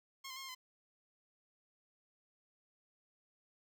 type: tone with pitch steps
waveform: 10% pulse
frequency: 1079 / 1037 / 1079 / 1063 / 1023 Hz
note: C#6 / C6 / C#6 / C6 / C6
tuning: -47 / -16 / -47 / +27 / -39 cents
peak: -37 dBFS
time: 0.24-0.55 s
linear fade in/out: 10 ms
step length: 62 ms
effects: none